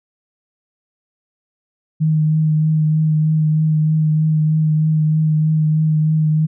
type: tone with vibrato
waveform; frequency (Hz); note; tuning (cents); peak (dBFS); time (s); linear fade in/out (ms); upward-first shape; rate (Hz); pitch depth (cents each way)
sine; 155.56; D#3; 0; -12; 2-6.47; 20; triangle; 3.2; 20
effects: none